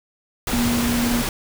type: tone in noise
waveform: sine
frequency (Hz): 238.9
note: A#3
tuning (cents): +43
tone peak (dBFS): -19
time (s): 0.53-1.22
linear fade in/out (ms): 2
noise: pink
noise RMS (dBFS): -24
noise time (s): 0.47-1.29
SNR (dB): +2
effects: none